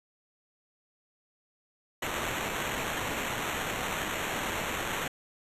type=noise with sample-and-hold; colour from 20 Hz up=blue; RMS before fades=-33 dBFS; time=2.02-5.08 s; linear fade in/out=5 ms; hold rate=4900 Hz; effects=resampled to 32000 Hz